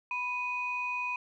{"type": "tone pair together", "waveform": "sine", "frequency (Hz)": [987.8, 2489], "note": ["B5", "D#7"], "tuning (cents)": [0, 0], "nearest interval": "octave + major third", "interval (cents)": 1600, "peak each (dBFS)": [-34, -32], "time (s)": [0.11, 1.16], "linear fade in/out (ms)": 2, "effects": ["tanh soft clip ceiling -23 dBFS"]}